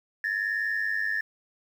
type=tone pair together; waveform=sine; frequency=1717 / 1817.7 Hz; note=A6 / A#6; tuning=-43 / -44 cents; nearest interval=minor second; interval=99 cents; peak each=-27 dBFS; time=0.24-1.21 s; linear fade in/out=2 ms; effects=tanh soft clip ceiling -21 dBFS + 9-bit